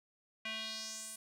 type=tone with band-pass filter sweep; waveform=square; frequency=220 Hz; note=A3; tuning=in tune; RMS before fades=-43 dBFS; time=0.45-1.16 s; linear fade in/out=5 ms; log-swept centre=2500 to 10000 Hz; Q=2.7; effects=none